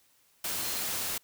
sine tone in noise, 4172 Hz, C8, 6 cents flat, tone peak -43 dBFS, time 0.6-0.81 s, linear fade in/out 5 ms, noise white, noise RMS -33 dBFS, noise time 0.44-1.18 s, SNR -13 dB, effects white hiss -66 dBFS RMS until 1.23 s

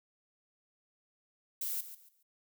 violet noise with echo, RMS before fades -36 dBFS, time 1.61-1.81 s, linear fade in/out 5 ms, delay 140 ms, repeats 3, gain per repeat -12 dB, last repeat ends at 2.23 s, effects none

